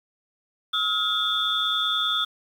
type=tone cluster; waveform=sine; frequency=1281 / 1411 / 3340 / 3545 Hz; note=E6 / F6 / G#7 / A7; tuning=-50 / +17 / +9 / +12 cents; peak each=-28 / -30 / -27 / -24 dBFS; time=0.73-2.25 s; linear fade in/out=10 ms; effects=tanh soft clip ceiling -12 dBFS + 8-bit